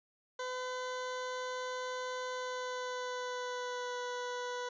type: tone with pitch glide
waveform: 20% pulse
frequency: 506 to 492.7 Hz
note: B4 to B4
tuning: +42 to -4 cents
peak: -32 dBFS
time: 0.39-4.69 s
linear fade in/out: 5 ms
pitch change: -46 cents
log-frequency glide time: 2.31-3.98 s
effects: resampled to 16000 Hz